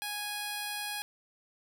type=tone with notch filter; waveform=5% pulse; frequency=829 Hz; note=G#5; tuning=3 cents flat; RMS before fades=-37 dBFS; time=0.02-1.02 s; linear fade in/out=0 ms; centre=6700 Hz; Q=1.3; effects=none